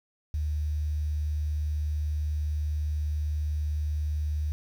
sine tone with quantisation, 75.4 Hz, D2, 46 cents sharp, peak -26 dBFS, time 0.34-4.52 s, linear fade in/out 0 ms, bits 9, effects none

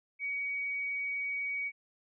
sine tone, 2256 Hz, C#7, 30 cents sharp, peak -32 dBFS, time 0.19-1.72 s, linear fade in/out 50 ms, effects none

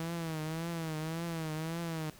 sawtooth tone with vibrato, 162.1 Hz, E3, 29 cents flat, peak -31 dBFS, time 0-2.1 s, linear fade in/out 2 ms, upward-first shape triangle, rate 1.8 Hz, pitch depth 92 cents each way, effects pink hiss -56 dBFS RMS until 2.19 s

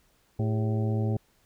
harmonic tone with a mistuned harmonic, 110 Hz, A2, in tune, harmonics 1 / 2 / 3 / 4 / 5 / 6 / 7, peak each -25 / -32 / -38 / -36 / -41 / -45 / -43 dBFS, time 0.39-1.17 s, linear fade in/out 5 ms, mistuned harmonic 4, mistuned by -140 cents, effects pink hiss -66 dBFS RMS until 1.45 s

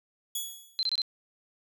10% pulse tone with exponential decay, 3374 Hz, G#7, 27 cents sharp, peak -21 dBFS, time 0.35-0.86 s, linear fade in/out 5 ms, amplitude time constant 110 ms
sine tone bursts, 4100 Hz, C8, 36 cents flat, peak -25 dBFS, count 4, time 0.79-1.018 s, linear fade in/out 0 ms, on 39 ms, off 24 ms
effects none

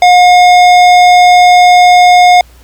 sine tone with hard clipping, 718 Hz, F5, 48 cents sharp, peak -3 dBFS, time 0.02-2.41 s, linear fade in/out 2 ms, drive 14 dB, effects added 60 Hz sine -37 dBFS peak until 2.63 s + pink hiss -44 dBFS RMS until 2.63 s

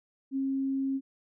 sine tone, 270 Hz, C#4, 45 cents flat, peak -27 dBFS, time 0.31-1.01 s, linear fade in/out 50 ms, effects none

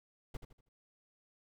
brown noise with echo, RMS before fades -40 dBFS, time 0.34-0.37 s, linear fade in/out 5 ms, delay 80 ms, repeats 4, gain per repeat -9 dB, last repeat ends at 0.69 s, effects none

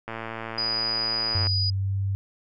click train, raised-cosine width 0.5 ms, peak -18 dBFS, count 158, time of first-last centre 0.08-1.469 s, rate 113 Hz
sine tone, 4926 Hz, D#8, 18 cents flat, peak -24 dBFS, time 0.58-1.7 s, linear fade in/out 2 ms
sine tone with pitch glide, 95.5 to 97.85 Hz, G2 to G2, -45 to -3 cents, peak -23 dBFS, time 1.35-2.15 s, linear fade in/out 0 ms, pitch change +42 cents, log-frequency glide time 1.49-1.97 s
effects none

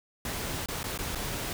pink noise with dropouts, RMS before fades -34 dBFS, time 0.25-1.53 s, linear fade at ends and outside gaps 2 ms, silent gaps 0.66-0.685 / 0.831-0.84 / 0.977-0.988 / 1.15-1.155 s, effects none

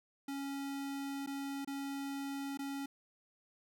square tone with dropouts, 277.2 Hz, C#4, in tune, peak -39 dBFS, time 0.28-2.86 s, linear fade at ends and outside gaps 5 ms, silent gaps 1.263-1.272 / 1.648-1.674 / 2.574-2.59 s, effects none

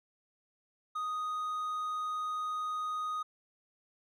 triangle tone, 1244.5 Hz, D#6, in tune, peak -31 dBFS, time 0.95-3.23 s, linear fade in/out 10 ms, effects none

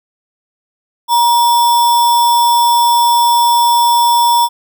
sine tone with sample-and-hold, 950 Hz, A#5, 33 cents sharp, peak -7 dBFS, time 1.08-4.49 s, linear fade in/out 50 ms, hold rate 4410 Hz, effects none

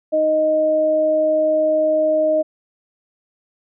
sine tone pair together, 311 / 622 Hz, D#4 / D#5, -1 / -1 cents, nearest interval octave, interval 1200 cents, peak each -24 / -14 dBFS, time 0.12-2.43 s, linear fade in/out 20 ms, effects none

